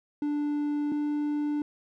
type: tone pair in turn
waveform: triangle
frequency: 293.7 / 295.3 Hz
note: D4 / D4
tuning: 0 / +10 cents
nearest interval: unison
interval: 10 cents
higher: second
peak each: -24 dBFS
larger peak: neither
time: 0.22-0.92 / 0.92-1.62 s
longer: neither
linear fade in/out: 2 ms
effects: none